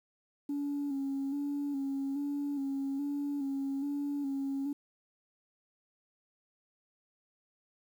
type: tone with vibrato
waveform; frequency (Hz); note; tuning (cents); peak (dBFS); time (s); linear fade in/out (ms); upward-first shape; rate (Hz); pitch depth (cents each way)
sine; 280; C#4; +18; -30; 0.49-4.73; 5; square; 1.2; 37
effects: tanh soft clip ceiling -29 dBFS + 10-bit